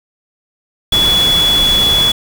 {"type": "tone in noise", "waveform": "sine", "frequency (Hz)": 3400, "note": "G#7", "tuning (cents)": 40, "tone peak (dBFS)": -9, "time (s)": [0.92, 2.12], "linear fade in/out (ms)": 5, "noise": "pink", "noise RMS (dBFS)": -19, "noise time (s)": [0.92, 2.12], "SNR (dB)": 7, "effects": []}